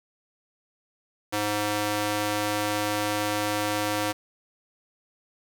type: tone with high-pass filter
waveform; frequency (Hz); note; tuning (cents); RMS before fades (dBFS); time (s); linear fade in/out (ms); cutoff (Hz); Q
square; 104.5; G#2; +11; -27; 1.32-4.13; 20; 370; 0.63
effects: 8-bit